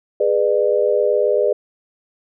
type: chord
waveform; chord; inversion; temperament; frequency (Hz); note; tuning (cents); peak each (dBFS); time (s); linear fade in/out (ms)
sine; G# diminished; none; equal with one note detuned; 415.3 / 493.9 / 601.4; G#4 / B4 / D5; 0 / 0 / +41; -18; 0.2-1.53; 5
effects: none